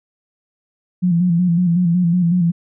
sine tone with vibrato, 174.61 Hz, F3, in tune, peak -12 dBFS, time 1.02-2.52 s, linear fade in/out 20 ms, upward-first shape square, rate 5.4 Hz, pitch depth 57 cents each way, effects none

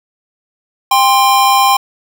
square tone pair together, 796.7 / 1046.5 Hz, G5 / C6, +28 / 0 cents, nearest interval perfect fourth, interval 472 cents, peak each -11 dBFS, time 0.91-1.77 s, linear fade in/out 5 ms, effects none

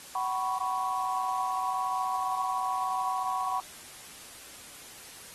sine chord, F# suspended fourth, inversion none, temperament equal with one note detuned, 752.9 / 987.8 / 1108.7 Hz, F#5 / B5 / C#6, +30 / 0 / 0 cents, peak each -32 dBFS, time 0.15-3.6 s, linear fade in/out 2 ms, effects white hiss -47 dBFS RMS until 5.34 s + AAC 32 kbps

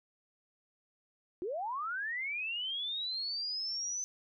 sine linear sweep, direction up, 329.6 to 6110 Hz, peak -34 dBFS, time 1.42-4.04 s, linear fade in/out 0 ms, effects none

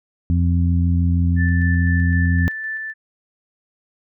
harmonic tone, 86.3 Hz, F2, 20 cents flat, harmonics 1 / 2 / 3, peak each -15 / -21 / -25 dBFS, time 0.3-2.48 s, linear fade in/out 0 ms
sine tone with tremolo, 1760 Hz, A6, in tune, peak -23 dBFS, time 1.36-2.94 s, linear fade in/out 50 ms, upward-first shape square, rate 3.9 Hz, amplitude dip 25%
effects none

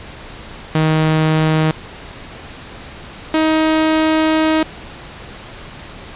sawtooth tone pair in turn, 157.1 / 315.2 Hz, D#3 / D#4, +17 / +23 cents, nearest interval octave, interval 1206 cents, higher second, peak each -8 dBFS, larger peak neither, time 0.75-1.71 / 3.34-4.63 s, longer second, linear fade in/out 2 ms, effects pink hiss -34 dBFS RMS until 6.15 s + resampled to 8000 Hz

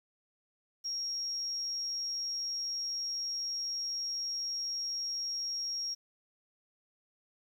sine tone, 5588 Hz, F8, in tune, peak -33 dBFS, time 0.84-5.95 s, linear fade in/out 20 ms, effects 10-bit

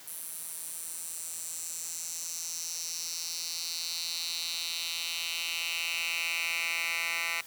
10% pulse tone with high-pass filter sweep, 167.8 Hz, E3, 31 cents sharp, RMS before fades -35 dBFS, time 0.07-7.41 s, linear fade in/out 5 ms, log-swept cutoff 11000 to 1900 Hz, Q 2.9, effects white hiss -50 dBFS RMS until 7.46 s + high-pass 80 Hz 12 dB/octave

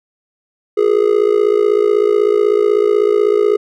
triangle tone with amplitude modulation, 415.9 Hz, G#4, 2 cents sharp, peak -4 dBFS, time 0.77-3.57 s, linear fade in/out 10 ms, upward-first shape sine, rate 56.1 Hz, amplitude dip 90%, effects none

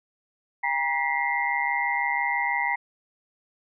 sine tone cluster, 803 / 947 / 1951 / 2097 Hz, G5 / A#5 / B6 / C7, +41 / +27 / -22 / +3 cents, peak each -30 / -28 / -28 / -28 dBFS, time 0.63-2.76 s, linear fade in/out 10 ms, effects none

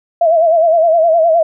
sine tone with vibrato, 659.3 Hz, E5, in tune, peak -7 dBFS, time 0.21-1.43 s, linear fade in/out 5 ms, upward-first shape sine, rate 9.7 Hz, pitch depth 83 cents each way, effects none

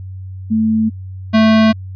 sine / square tone pair in turn, 220 / 220 Hz, A3 / A3, 0 / 0 cents, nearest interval unison, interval 0 cents, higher neither, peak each -11 / -8 dBFS, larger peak second, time 0.5-0.9 / 1.33-1.73 s, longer neither, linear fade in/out 20 ms, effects added 94 Hz sine -26 dBFS peak until 1.95 s + resampled to 11025 Hz

